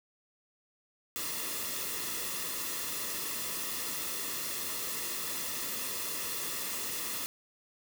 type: noise with comb filter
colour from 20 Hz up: white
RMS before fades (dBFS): -36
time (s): 1.16-7.26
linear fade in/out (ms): 0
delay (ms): 1.3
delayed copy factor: -0.6
effects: none